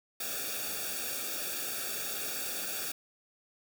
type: noise with comb filter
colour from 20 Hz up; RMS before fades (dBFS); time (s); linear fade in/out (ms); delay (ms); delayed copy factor
white; -36; 0.2-2.92; 5; 0.98; -1
effects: none